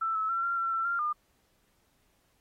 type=tone with pitch steps; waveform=sine; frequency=1330 / 1299 / 1354 / 1379 / 1354 / 1342 / 1387 / 1209 Hz; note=E6 / E6 / E6 / F6 / E6 / E6 / F6 / D6; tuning=+15 / -26 / +46 / -22 / +46 / +31 / -12 / +50 cents; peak=-27 dBFS; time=0.01-1.13 s; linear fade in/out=10 ms; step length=140 ms; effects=pink hiss -71 dBFS RMS until 2.4 s + AAC 48 kbps